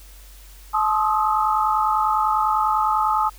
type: tone cluster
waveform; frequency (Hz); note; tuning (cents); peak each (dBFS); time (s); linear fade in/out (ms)
sine; 864 / 1057 / 1241 / 1291; A5 / C6 / D#6 / E6; -32 / +17 / -5 / -37; -20 / -27 / -22 / -25; 0.73-3.3; 20
effects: added 47 Hz sine -42 dBFS peak until 3.38 s + white hiss -49 dBFS RMS until 3.38 s